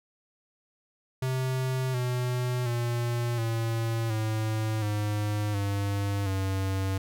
square tone with pitch steps, 130 / 124.49 / 119.21 / 114.16 / 109.32 / 104.68 / 100.24 / 95.99 Hz, C3 / B2 / A#2 / A#2 / A2 / G#2 / G2 / G2, -11 / +14 / +39 / -36 / -11 / +14 / +39 / -36 cents, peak -27 dBFS, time 1.22-6.98 s, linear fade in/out 5 ms, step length 720 ms, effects none

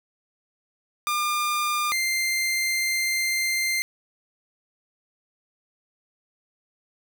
sawtooth tone pair in turn, 1203 / 2092 Hz, D6 / C7, +41 / -1 cents, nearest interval minor seventh, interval 958 cents, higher second, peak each -19 dBFS, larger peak neither, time 1.07-1.92 / 1.92-3.82 s, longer second, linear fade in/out 0 ms, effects none

